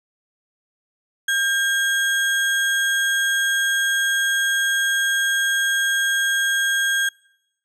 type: tone with sample-and-hold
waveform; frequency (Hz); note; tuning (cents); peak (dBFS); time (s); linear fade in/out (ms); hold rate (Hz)
sine; 1600; G6; +35; -17; 1.28-7.09; 5; 4900
effects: noise-tail reverb RT60 0.9 s tail -26 dB re dry + low-pass 11000 Hz 12 dB/octave